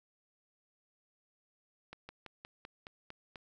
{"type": "slowing click train", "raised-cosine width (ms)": 0.3, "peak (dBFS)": -30, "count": 8, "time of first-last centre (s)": [1.93, 3.358], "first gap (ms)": 160, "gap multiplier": 1.08, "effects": []}